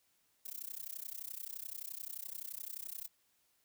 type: noise with amplitude modulation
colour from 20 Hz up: violet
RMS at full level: -41 dBFS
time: 0.45-3.08 s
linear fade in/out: 10 ms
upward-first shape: sine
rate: 31.6 Hz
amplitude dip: 100%
effects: white hiss -75 dBFS RMS until 3.64 s